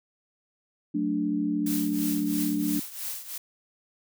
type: chord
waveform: sine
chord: D major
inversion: first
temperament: just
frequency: 183.54 / 220.2 / 293.7 Hz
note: F#3 / A3 / D4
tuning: -14 / +2 / 0 cents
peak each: -32 / -30 / -26 dBFS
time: 0.94-2.8 s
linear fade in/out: 10 ms
type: noise with tremolo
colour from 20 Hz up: blue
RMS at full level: -32 dBFS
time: 1.66-3.38 s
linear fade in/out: 5 ms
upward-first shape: triangle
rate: 3 Hz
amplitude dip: 80%
effects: none